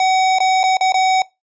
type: tone with dropouts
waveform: square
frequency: 754 Hz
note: F#5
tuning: 32 cents sharp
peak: -13 dBFS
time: 0-1.22 s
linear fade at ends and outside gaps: 2 ms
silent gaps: 0.386-0.403 / 0.632-0.638 / 0.77-0.809 / 0.922-0.942 s
effects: noise-tail reverb RT60 0.2 s tail -20 dB re dry + resampled to 16000 Hz